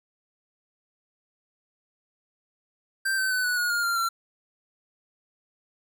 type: tone with pitch steps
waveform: square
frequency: 1568 / 1536.6 / 1505.9 / 1475.7 / 1446.2 / 1417.2 / 1388.9 / 1361.1 Hz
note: G6 / G6 / F#6 / F#6 / F#6 / F6 / F6 / F6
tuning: 0 / -35 / +30 / -5 / -40 / +25 / -10 / -45 cents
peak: -24 dBFS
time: 3.05-4.09 s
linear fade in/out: 10 ms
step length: 130 ms
effects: none